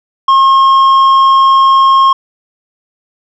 triangle tone with tanh clipping, 1076 Hz, C6, 48 cents sharp, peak -5 dBFS, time 0.28-2.13 s, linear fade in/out 5 ms, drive 10 dB, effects none

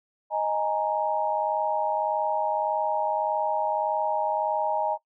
sine chord, D# suspended fourth, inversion none, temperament equal, 622.3 / 830.6 / 932.3 Hz, D#5 / G#5 / A#5, 0 / 0 / 0 cents, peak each -28 / -27 / -28 dBFS, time 0.3-4.98 s, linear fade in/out 50 ms, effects noise-tail reverb RT60 0.1 s tail -18 dB re dry

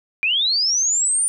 sine linear sweep, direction up, 2349 to 9350 Hz, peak -16 dBFS, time 0.23-1.28 s, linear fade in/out 0 ms, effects none

